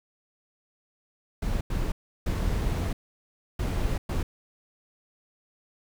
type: noise bursts at uneven times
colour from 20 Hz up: brown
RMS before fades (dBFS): -27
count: 5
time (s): 1.42-1.61 / 1.7-1.92 / 2.26-2.93 / 3.59-3.98 / 4.09-4.23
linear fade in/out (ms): 5
effects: none